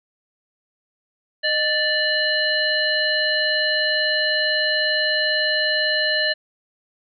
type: harmonic tone with a mistuned harmonic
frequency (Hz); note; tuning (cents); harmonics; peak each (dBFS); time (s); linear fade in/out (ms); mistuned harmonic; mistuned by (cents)
587.3; D5; 0; 1 / 3 / 5 / 7; -25 / -21 / -26 / -23; 1.43-6.34; 20; 1; +81
effects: none